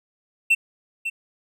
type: tone with echo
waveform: triangle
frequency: 2697 Hz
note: E7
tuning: 39 cents sharp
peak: -12 dBFS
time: 0.5-0.55 s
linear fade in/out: 10 ms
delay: 550 ms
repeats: 1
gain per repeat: -10 dB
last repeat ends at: 1.1 s
effects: none